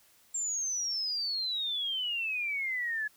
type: exponential sweep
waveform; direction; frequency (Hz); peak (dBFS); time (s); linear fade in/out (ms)
sine; down; 7459 to 1690; -30; 0.34-3.08; 10
effects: white hiss -63 dBFS RMS until 3.16 s